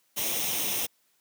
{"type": "noise with comb filter", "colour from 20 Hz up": "white", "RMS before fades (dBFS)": -29, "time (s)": [0.16, 0.87], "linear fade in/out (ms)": 20, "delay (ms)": 0.33, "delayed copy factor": 0.65, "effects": ["white hiss -69 dBFS RMS until 1.2 s", "high-pass 150 Hz 12 dB/octave"]}